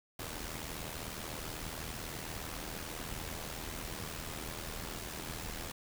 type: noise with amplitude modulation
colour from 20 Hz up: pink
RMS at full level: -39 dBFS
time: 0.19-5.72 s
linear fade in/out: 5 ms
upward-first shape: sine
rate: 80.1 Hz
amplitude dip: 65%
effects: none